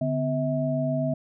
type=tone cluster; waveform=sine; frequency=145.5 / 253.3 / 645 Hz; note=D3 / B3 / E5; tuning=-16 / +44 / -38 cents; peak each=-27 / -28 / -27 dBFS; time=0.01-1.14 s; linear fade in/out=5 ms; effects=none